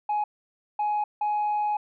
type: tone bursts at uneven times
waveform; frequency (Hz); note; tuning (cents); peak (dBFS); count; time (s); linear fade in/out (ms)
sine; 838; G#5; +15; -21; 3; 0.09-0.24 / 0.79-1.04 / 1.21-1.77; 5
effects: tanh soft clip ceiling -21 dBFS